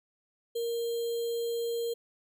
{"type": "tone with sample-and-hold", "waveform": "sine", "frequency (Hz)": 466.2, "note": "A#4", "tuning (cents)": 0, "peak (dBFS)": -29, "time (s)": [0.55, 1.94], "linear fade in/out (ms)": 10, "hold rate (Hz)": 3675, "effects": []}